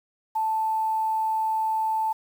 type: tone with quantisation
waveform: sine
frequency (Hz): 880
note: A5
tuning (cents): 0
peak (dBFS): -22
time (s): 0.35-2.13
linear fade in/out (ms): 10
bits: 8
effects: none